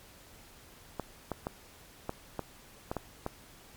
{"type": "clicks", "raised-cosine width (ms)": 1, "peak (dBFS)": -19, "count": 8, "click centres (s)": [0.997, 1.317, 1.469, 2.094, 2.393, 2.915, 2.967, 3.264], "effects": ["pink hiss -55 dBFS RMS until 3.76 s", "MP3 96 kbps"]}